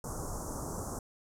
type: band-stop noise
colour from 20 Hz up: pink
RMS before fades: -38 dBFS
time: 0.04-0.99 s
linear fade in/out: 2 ms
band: 1300 to 6000 Hz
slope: 48 dB/octave
effects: low-pass 10000 Hz 12 dB/octave